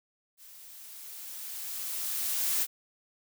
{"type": "noise with level ramp", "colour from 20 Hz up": "blue", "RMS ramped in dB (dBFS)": [-52, -27], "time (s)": [0.37, 2.67], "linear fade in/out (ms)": 50, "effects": []}